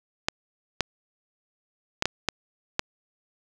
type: clicks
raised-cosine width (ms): 0.2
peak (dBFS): -5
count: 6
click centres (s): 0.285 / 0.807 / 2.024 / 2.056 / 2.287 / 2.794
effects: none